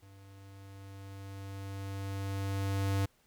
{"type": "tone with level ramp", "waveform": "square", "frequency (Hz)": 98, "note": "G2", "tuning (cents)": 0, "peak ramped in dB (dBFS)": [-54, -28], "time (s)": [0.02, 3.06], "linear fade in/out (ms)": 10, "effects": ["pink hiss -69 dBFS RMS until 3.26 s"]}